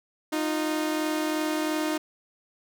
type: tone pair together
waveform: sawtooth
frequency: 309 / 351.9 Hz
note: D#4 / F4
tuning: -12 / +13 cents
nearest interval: major second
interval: 225 cents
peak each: -22 / -29 dBFS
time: 0.32-1.98 s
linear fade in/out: 10 ms
effects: none